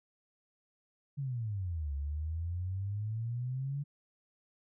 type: exponential two-way sweep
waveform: sine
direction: down then up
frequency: 145 to 69.3 to 145 Hz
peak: -33 dBFS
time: 1.17-3.84 s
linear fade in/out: 20 ms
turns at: 1.94 s
effects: none